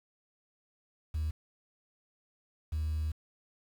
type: tone pair in turn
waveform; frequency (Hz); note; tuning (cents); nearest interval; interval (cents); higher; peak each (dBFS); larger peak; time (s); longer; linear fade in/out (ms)
sine; 77.78 / 77.78; D#2 / D#2; 0 / 0; unison; 0; neither; -28; neither; 1.14-1.31 / 2.72-3.12; second; 10
effects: tanh soft clip ceiling -28 dBFS + 9-bit